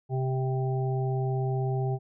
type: harmonic tone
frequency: 130.81 Hz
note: C3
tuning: in tune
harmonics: 1 / 3 / 5 / 6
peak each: -26 / -33 / -41 / -37 dBFS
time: 0.09-1.99 s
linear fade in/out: 50 ms
effects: none